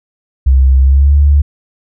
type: tone with pitch glide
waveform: sine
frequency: 66 to 71.97 Hz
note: C2 to D2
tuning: +16 to -34 cents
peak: -4 dBFS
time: 0.46-1.42 s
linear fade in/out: 10 ms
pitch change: +150 cents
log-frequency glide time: 0.8-1.15 s
effects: none